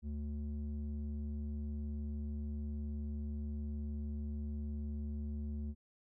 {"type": "tone with low-pass filter", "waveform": "square", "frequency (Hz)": 73.42, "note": "D2", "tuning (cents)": 0, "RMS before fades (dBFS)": -40, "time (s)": [0.02, 5.75], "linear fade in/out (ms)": 50, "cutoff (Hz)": 210, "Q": 1.8, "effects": []}